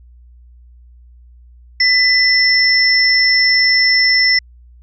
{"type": "tone pair together", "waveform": "sine", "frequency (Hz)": [2000, 5339], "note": ["B6", "E8"], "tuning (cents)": [21, 21], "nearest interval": "octave + perfect fourth", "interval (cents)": 1700, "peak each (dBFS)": -12, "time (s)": [1.8, 4.39], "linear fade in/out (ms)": 5, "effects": ["added 60 Hz sine -40 dBFS peak until 4.82 s"]}